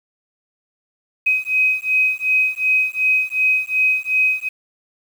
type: beating tone pair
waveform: sine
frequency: 2523 / 2525.7 Hz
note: D#7 / D#7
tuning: +23 / +25 cents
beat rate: 2.7 Hz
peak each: -18 dBFS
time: 1.26-4.49 s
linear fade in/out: 10 ms
effects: 7-bit